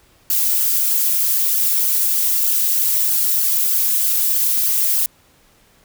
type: noise with flanger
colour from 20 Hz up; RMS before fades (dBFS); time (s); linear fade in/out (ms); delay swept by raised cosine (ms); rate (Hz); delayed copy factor
violet; -17; 0.3-5.06; 2; 0.63 to 5.93; 3.2; +1
effects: pink hiss -54 dBFS RMS until 5.84 s